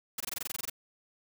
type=noise bursts; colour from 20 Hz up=white; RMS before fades=-35 dBFS; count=12; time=0.18-0.699 s; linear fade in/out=5 ms; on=24 ms; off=21 ms; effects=none